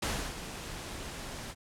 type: noise with ADSR envelope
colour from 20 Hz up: pink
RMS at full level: -31 dBFS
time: 0.02-1.55 s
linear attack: 8 ms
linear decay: 300 ms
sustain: -10 dB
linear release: 49 ms
effects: low-pass 10000 Hz 12 dB/octave